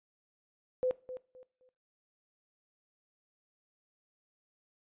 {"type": "tone with echo", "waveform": "sine", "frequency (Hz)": 508, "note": "B4", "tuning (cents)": 49, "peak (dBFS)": -27, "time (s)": [0.83, 0.91], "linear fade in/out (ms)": 0, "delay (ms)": 260, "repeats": 3, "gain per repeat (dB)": -12, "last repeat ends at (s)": 1.69, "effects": ["noise-tail reverb RT60 0.4 s tail -19 dB re dry", "resampled to 8000 Hz"]}